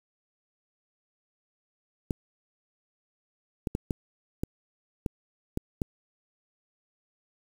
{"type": "clicks", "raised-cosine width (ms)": 3, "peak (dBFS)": -15, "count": 8, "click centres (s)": [2.108, 3.672, 3.751, 3.908, 4.435, 5.062, 5.574, 5.818], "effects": ["7-bit"]}